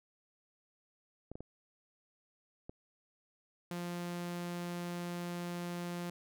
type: clicks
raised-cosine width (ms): 2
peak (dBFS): -31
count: 4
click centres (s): 1.316 / 1.355 / 1.406 / 2.695
type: tone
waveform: sawtooth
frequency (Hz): 174.61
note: F3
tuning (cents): 0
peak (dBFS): -34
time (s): 3.71-6.1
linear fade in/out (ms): 2
effects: none